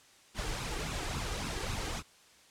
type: noise with flanger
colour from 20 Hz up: pink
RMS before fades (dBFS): -36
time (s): 0.34-2.03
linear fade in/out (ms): 50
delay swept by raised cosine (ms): 0.77 to 2.57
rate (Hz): 3.6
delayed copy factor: +0.6
effects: white hiss -60 dBFS RMS until 2.5 s + low-pass 8000 Hz 12 dB/octave